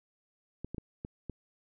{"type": "clicks", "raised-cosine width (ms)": 3, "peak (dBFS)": -25, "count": 5, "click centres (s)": [0.646, 0.746, 0.782, 1.049, 1.297], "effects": []}